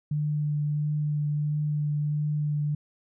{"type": "tone with vibrato", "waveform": "sine", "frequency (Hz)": 148.9, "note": "D3", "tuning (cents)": 24, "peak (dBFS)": -24, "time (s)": [0.11, 2.75], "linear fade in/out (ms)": 5, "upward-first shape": "triangle", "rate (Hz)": 1.5, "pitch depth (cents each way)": 14, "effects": []}